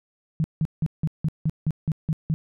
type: tone bursts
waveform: sine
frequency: 157.3 Hz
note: D#3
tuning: 19 cents sharp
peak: -19 dBFS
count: 10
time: 0.4-2.34 s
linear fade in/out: 0 ms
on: 41 ms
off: 170 ms
effects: none